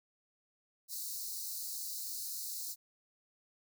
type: high-pass noise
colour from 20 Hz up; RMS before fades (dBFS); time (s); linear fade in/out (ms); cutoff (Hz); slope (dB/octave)
white; -41; 0.88-2.76; 50; 4000; 96
effects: none